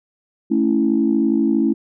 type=chord; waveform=sine; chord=A major; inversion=none; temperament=equal; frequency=220 / 277.2 / 329.6 Hz; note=A3 / C#4 / E4; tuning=0 / 0 / 0 cents; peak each=-18 dBFS; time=0.5-1.74 s; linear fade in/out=20 ms; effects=tanh soft clip ceiling -5 dBFS